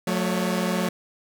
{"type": "tone cluster", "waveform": "sawtooth", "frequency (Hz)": [180.9, 220, 562], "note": ["F#3", "A3", "C#5"], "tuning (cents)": [-39, 0, 24], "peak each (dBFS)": [-21, -23, -27], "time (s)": [0.07, 0.89], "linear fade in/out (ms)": 5, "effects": []}